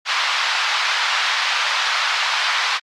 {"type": "band-pass noise", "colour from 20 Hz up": "pink", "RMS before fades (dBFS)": -20, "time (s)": [0.05, 2.8], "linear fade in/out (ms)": 50, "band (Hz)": [970, 4800], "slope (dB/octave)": 24, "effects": ["Opus 48 kbps"]}